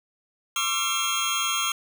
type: tone cluster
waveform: 25% pulse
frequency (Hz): 1073 / 1172 / 1352 / 3241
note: C6 / D6 / E6 / G#7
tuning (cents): +43 / -4 / +43 / -43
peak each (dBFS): -30 / -28 / -25 / -23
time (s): 0.56-1.72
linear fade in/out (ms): 2
effects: none